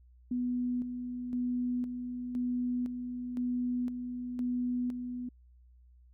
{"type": "tone with tremolo", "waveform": "sine", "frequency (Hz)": 246.9, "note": "B3", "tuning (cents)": 0, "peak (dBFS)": -29, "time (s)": [0.31, 5.29], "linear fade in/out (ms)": 5, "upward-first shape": "square", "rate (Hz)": 0.98, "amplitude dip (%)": 50, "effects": ["added 61 Hz sine -56 dBFS peak until 6.13 s"]}